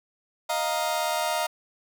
sawtooth chord, Eb suspended second, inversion none, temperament just, 622.3 / 700 / 933.4 Hz, Eb5 / F5 / Bb5, 0 / +4 / +2 cents, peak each -25 dBFS, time 0.49-1.47 s, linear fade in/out 10 ms, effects none

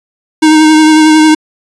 square tone with vibrato, 311.1 Hz, D#4, in tune, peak -3 dBFS, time 0.42-1.35 s, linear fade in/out 10 ms, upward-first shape triangle, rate 11 Hz, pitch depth 25 cents each way, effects resampled to 22050 Hz

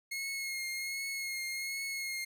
sawtooth tone with vibrato, 2159 Hz, C#7, 46 cents flat, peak -32 dBFS, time 0.11-2.25 s, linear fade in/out 10 ms, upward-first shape triangle, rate 1.3 Hz, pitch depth 30 cents each way, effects none

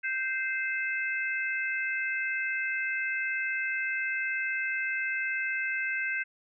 harmonic tone, 521 Hz, C5, 7 cents flat, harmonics 3 / 4 / 5, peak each -31 / -33 / -35 dBFS, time 0.03-6.24 s, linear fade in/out 20 ms, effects none

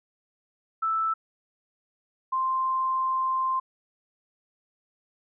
sine tone pair in turn, 1318.5 / 1046.5 Hz, E6 / C6, 0 / 0 cents, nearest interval major third, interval 400 cents, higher first, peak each -23 dBFS, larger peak neither, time 0.82-1.14 / 2.32-3.6 s, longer second, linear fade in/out 10 ms, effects none

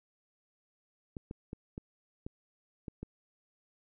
clicks, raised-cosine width 3 ms, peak -27 dBFS, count 7, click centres 1.168 / 1.311 / 1.531 / 1.779 / 2.265 / 2.882 / 3.03 s, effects none

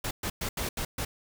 pink noise bursts at uneven times, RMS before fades -32 dBFS, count 6, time 0.04-0.11 / 0.23-0.3 / 0.41-0.49 / 0.57-0.69 / 0.77-0.85 / 0.98-1.05 s, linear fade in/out 5 ms, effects none

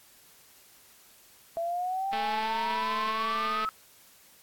sine exponential sweep, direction up, 665 to 1304 Hz, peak -28 dBFS, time 1.57-3.69 s, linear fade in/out 0 ms
click train, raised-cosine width 0.3 ms, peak -19 dBFS, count 335, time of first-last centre 2.13-3.648 s, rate 220 Hz
effects white hiss -57 dBFS RMS until 4.42 s + AAC 64 kbps

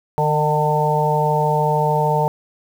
harmonic tone with a mistuned harmonic, 151.8 Hz, D#3, 42 cents flat, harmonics 1 / 3 / 4 / 5 / 6, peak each -20 / -22 / -23 / -24 / -19 dBFS, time 0.18-2.28 s, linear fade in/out 0 ms, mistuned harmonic 6, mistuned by -27 cents, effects 7-bit

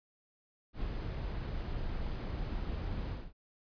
brown noise with ADSR envelope, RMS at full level -35 dBFS, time 0.73-3.33 s, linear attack 99 ms, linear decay 15 ms, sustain -2 dB, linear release 230 ms, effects resampled to 11025 Hz

